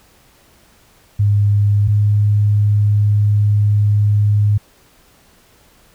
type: tone pair in turn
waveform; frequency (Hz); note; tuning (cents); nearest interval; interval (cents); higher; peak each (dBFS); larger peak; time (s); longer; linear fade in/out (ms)
sine; 102.5 / 103.81; G#2 / G#2; -22 / 0; unison; 22; second; -10; neither; 1.19-1.88 / 1.88-4.58; second; 10
effects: pink hiss -51 dBFS RMS until 5.94 s